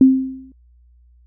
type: tone with exponential decay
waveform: sine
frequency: 263 Hz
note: C4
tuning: 9 cents sharp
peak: -3 dBFS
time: 0.01-0.52 s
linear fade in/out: 2 ms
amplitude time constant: 110 ms
effects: added 60 Hz sine -48 dBFS peak until 1.26 s